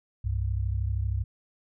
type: tone pair together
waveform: sine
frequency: 66 / 98.89 Hz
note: C2 / G2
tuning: +16 / +16 cents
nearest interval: perfect fifth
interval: 700 cents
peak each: -28 dBFS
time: 0.24-1.24 s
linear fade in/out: 10 ms
effects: none